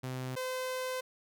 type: tone pair in turn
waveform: sawtooth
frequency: 128.8 / 513.1 Hz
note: C3 / C5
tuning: -27 / -34 cents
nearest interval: 2 octaves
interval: 2393 cents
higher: second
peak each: -32 / -30 dBFS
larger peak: second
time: 0.03-0.36 / 0.36-1.01 s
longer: second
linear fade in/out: 10 ms
effects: none